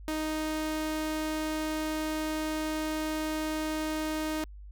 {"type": "tone", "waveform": "sawtooth", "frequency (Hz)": 311.1, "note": "D#4", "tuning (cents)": 0, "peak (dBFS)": -26, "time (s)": [0.08, 4.44], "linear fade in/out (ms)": 0, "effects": ["added 50 Hz sine -43 dBFS peak until 4.71 s"]}